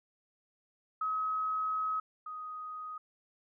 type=tone pair in turn; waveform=sine; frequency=1275 / 1250.2 Hz; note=D#6 / D#6; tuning=+42 / +8 cents; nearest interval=unison; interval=34 cents; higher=first; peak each=-30 / -39 dBFS; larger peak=first; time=1.01-2 / 2.26-2.98 s; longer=first; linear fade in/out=5 ms; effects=none